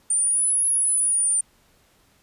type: linear two-way sweep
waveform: sine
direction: up then down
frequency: 8990 to 10560 to 9050 Hz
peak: -18 dBFS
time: 0.1-1.41 s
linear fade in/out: 5 ms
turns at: 0.66 s
effects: pink hiss -60 dBFS RMS until 2.22 s + resampled to 32000 Hz